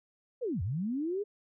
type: linear two-way sweep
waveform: sine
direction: down then up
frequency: 533 to 78.8 to 425 Hz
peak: -30 dBFS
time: 0.41-1.24 s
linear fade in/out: 20 ms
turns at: 0.62 s
effects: none

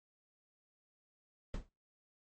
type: noise with exponential decay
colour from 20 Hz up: brown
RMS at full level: -33 dBFS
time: 1.54-1.69 s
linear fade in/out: 2 ms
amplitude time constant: 32 ms
effects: noise-tail reverb RT60 0.3 s tail -26 dB re dry + MP3 32 kbps

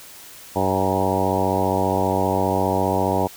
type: harmonic tone with a mistuned harmonic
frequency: 94.9 Hz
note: F#2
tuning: 44 cents sharp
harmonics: 1 / 2 / 3 / 4 / 5 / 6 / 7 / 8 / 9 / 10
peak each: -27 / -27 / -27 / -27 / -27 / -27 / -27 / -27 / -27 / -27 dBFS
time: 0.55-3.28 s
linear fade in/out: 20 ms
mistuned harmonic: 8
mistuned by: +35 cents
effects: white hiss -42 dBFS RMS until 3.36 s

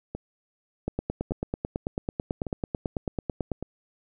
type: two click trains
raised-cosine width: 2 ms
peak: -14 / -19 dBFS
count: 25 / 4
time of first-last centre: 0.88-3.517 / 0.15-3.626 s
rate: 9.1 / 0.863 Hz
effects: none

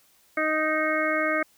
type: harmonic tone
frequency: 311.1 Hz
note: D#4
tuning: in tune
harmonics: 1 / 2 / 4 / 5 / 6 / 7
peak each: -30 / -27 / -29 / -30 / -32 / -29 dBFS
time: 0.37-1.43 s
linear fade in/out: 5 ms
effects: white hiss -61 dBFS RMS until 1.57 s

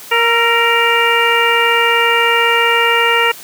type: harmonic tone with a mistuned harmonic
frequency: 467.4 Hz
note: A#4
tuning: 5 cents sharp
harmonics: 1 / 2 / 3 / 4 / 5 / 6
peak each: -17 / -17 / -17 / -17 / -17 / -17 dBFS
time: 0.11-3.32 s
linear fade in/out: 10 ms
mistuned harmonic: 3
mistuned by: -43 cents
effects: white hiss -34 dBFS RMS until 3.43 s + high-pass 150 Hz 12 dB/octave

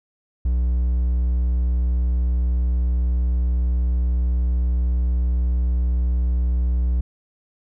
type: tone with hard clipping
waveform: triangle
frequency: 61.7 Hz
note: B1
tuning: 1 cent flat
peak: -18 dBFS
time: 0.45-7.01 s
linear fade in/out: 5 ms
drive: 6 dB
effects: none

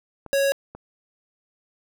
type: clicks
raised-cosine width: 1 ms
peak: -24 dBFS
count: 4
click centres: 0.263 / 0.334 / 0.52 / 0.75 s
type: tone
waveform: square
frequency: 553 Hz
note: C#5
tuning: 4 cents flat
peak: -19 dBFS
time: 0.33-0.52 s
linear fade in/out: 0 ms
effects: none

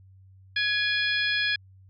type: harmonic tone with a mistuned harmonic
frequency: 838 Hz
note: G#5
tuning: 15 cents sharp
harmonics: 2 / 3 / 4 / 5 / 6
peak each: -26 / -30 / -29 / -34 / -35 dBFS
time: 0.56-1.56 s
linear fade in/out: 5 ms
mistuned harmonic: 3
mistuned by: -56 cents
effects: added 95 Hz sine -50 dBFS peak until 1.89 s

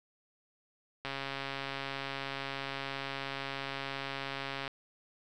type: click train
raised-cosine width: 0.3 ms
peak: -21 dBFS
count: 498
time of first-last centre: 1.05-4.678 s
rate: 137 Hz
effects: none

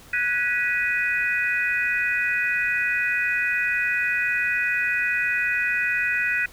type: chord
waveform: sine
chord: G# minor seventh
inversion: third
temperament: equal with one note detuned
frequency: 1480 / 1661.2 / 1945 / 2489 Hz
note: F#6 / G#6 / B6 / D#7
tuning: 0 / 0 / -27 / 0 cents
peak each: -26 / -31 / -25 / -25 dBFS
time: 0.13-6.46 s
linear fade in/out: 5 ms
effects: pink hiss -48 dBFS RMS until 6.52 s

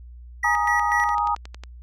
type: tone with tremolo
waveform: triangle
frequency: 1932 Hz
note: B6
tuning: 39 cents flat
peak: -19 dBFS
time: 0.43-1.15 s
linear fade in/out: 5 ms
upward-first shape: square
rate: 4.1 Hz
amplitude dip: 70%
type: chord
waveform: sine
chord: Ab suspended second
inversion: none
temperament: just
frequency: 830.6 / 934.4 / 1245.9 Hz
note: Ab5 / Bb5 / Eb6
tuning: 0 / +4 / +2 cents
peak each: -24 dBFS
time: 0.44-1.35 s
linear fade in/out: 5 ms
type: click train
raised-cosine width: 0.2 ms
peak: -21 dBFS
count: 8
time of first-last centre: 1-1.636 s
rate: 11 Hz
effects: added 60 Hz sine -39 dBFS peak until 1.82 s

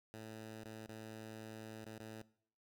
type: tone with dropouts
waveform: 10% pulse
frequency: 110 Hz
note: A2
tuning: in tune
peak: -40 dBFS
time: 0.14-2.22 s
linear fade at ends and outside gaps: 0 ms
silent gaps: 0.638-0.657 / 0.862-0.887 / 1.841-1.863 / 1.982-2.003 s
effects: noise-tail reverb RT60 0.6 s tail -20 dB re dry

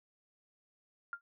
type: tone with exponential decay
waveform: sine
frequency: 1396.9 Hz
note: F6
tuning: in tune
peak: -33 dBFS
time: 1.13-1.21 s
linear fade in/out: 1 ms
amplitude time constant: 16 ms
effects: none

